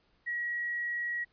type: tone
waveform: sine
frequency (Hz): 1911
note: A#6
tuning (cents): +43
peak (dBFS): -31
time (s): 0.26-1.25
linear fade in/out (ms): 20
effects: pink hiss -70 dBFS RMS until 1.32 s + resampled to 11025 Hz